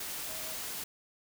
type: tone in noise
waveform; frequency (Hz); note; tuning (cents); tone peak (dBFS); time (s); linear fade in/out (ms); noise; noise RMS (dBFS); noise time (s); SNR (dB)
sine; 636; D#5; +38; -48; 0.29-0.55; 5; white; -39; 0-0.84; -12
effects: none